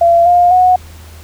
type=tone with pitch steps; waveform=sine; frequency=682 / 706.5 / 731.8 Hz; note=F5 / F5 / F#5; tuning=-41 / +20 / -19 cents; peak=-5 dBFS; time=0.01-0.76 s; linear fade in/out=5 ms; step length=250 ms; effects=added 80 Hz sine -33 dBFS peak until 1.23 s + pink hiss -40 dBFS RMS until 1.23 s